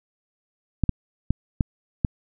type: clicks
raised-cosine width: 5 ms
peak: -7 dBFS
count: 5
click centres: 0.837 / 0.893 / 1.306 / 1.608 / 2.048 s
effects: none